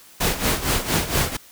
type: noise with tremolo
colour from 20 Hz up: pink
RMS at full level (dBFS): -19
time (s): 0.2-1.37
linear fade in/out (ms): 10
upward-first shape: sine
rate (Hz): 4.3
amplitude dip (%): 75
effects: white hiss -48 dBFS RMS until 1.51 s